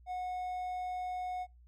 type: tone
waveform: triangle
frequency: 730 Hz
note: F#5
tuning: 24 cents flat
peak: -33 dBFS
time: 0.06-1.47 s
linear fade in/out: 50 ms
effects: noise-tail reverb RT60 0.2 s tail -23 dB re dry + added 60 Hz sine -56 dBFS peak until 1.67 s

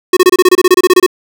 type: tone bursts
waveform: square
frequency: 366.2 Hz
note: F#4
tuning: 18 cents flat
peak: -3 dBFS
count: 15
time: 0.13-1.064 s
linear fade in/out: 5 ms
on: 38 ms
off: 26 ms
effects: none

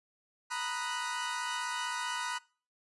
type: chord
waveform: sawtooth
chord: B major seventh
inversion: third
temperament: equal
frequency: 932.3 / 987.8 / 1244.5 / 1480 Hz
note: A#5 / B5 / D#6 / F#6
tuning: 0 / 0 / 0 / 0 cents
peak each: -37 / -34 / -38 / -35 dBFS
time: 0.5-2.39 s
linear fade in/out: 20 ms
effects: noise-tail reverb RT60 0.4 s tail -23 dB re dry + resampled to 24000 Hz

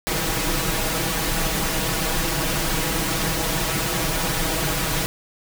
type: noise with comb filter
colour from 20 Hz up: pink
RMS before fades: -23 dBFS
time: 0.07-5.06 s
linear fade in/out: 0 ms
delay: 6.2 ms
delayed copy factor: +0.85
effects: none

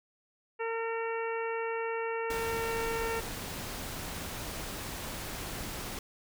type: harmonic tone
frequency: 455.7 Hz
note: A#4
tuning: 39 cents flat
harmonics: 1 / 2 / 3 / 4 / 5 / 6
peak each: -33 / -38 / -41 / -42 / -44 / -45 dBFS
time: 0.59-3.21 s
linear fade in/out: 20 ms
type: noise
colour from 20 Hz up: pink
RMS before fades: -39 dBFS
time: 2.3-5.99 s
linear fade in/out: 2 ms
effects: none

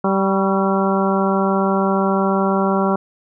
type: harmonic tone with a mistuned harmonic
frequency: 194.2 Hz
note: G3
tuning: 16 cents flat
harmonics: 1 / 2 / 3 / 4 / 5 / 6 / 7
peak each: -18 / -21 / -23 / -24 / -25 / -26 / -26 dBFS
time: 0.04-2.96 s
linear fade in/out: 5 ms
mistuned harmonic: 6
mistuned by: -57 cents
effects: none

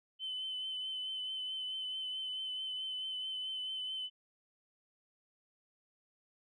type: tone with vibrato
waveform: sine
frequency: 3045 Hz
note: F#7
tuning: 49 cents sharp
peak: -36 dBFS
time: 0.19-4.1 s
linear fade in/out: 50 ms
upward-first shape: triangle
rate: 4.6 Hz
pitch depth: 28 cents each way
effects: tanh soft clip ceiling -32 dBFS

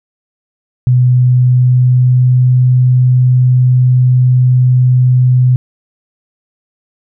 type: tone with pitch glide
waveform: sine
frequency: 125.2 to 126.36 Hz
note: B2 to B2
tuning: +24 to +40 cents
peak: -5 dBFS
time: 0.87-5.56 s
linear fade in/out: 0 ms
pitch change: +16 cents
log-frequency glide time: 1.13-2.53 s
effects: none

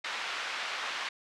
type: band-pass noise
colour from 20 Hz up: pink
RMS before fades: -36 dBFS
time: 0.04-1.09 s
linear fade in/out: 5 ms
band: 1200 to 3600 Hz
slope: 12 dB/octave
effects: low-pass 8000 Hz 12 dB/octave

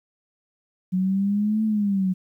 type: exponential two-way sweep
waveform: sine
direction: up then down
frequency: 182.6 to 220 to 182.6 Hz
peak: -19 dBFS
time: 0.92-2.14 s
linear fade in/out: 20 ms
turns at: 1.64 s
effects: 10-bit

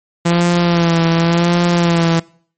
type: tone with vibrato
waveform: sawtooth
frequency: 169.9 Hz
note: F3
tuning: 47 cents flat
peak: -7 dBFS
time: 0.25-2.2 s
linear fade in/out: 10 ms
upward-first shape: sine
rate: 0.91 Hz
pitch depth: 40 cents each way
effects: noise-tail reverb RT60 0.5 s tail -23 dB re dry + MP3 32 kbps

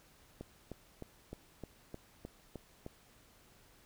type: click train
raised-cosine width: 2 ms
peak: -30 dBFS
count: 9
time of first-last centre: 0.41-2.864 s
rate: 3.26 Hz
effects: pink hiss -64 dBFS RMS until 3.85 s

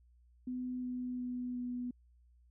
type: tone with pitch steps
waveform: sine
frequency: 251.5 / 249.8 / 248 / 246.3 Hz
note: B3 / B3 / B3 / B3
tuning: +32 / +20 / +7 / -5 cents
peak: -36 dBFS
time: 0.47-1.91 s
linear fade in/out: 5 ms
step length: 360 ms
effects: added 60 Hz sine -62 dBFS peak until 2.5 s

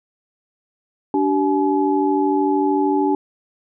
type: tone cluster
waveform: sine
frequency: 291 / 384.2 / 850 Hz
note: D4 / G4 / G#5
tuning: -16 / -35 / +40 cents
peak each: -18 / -20 / -21 dBFS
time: 1.14-3.15 s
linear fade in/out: 2 ms
effects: none

